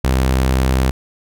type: tone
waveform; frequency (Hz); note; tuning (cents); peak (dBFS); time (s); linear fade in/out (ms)
sawtooth; 65; C2; -11; -9; 0.04-0.91; 5
effects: none